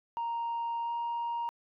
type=tone with pitch glide; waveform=sine; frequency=932.3 to 938.8 Hz; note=A#5 to A#5; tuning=0 to +12 cents; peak=-29 dBFS; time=0.17-1.49 s; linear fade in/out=0 ms; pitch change=+12 cents; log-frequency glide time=0.83-0.91 s; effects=tanh soft clip ceiling -29 dBFS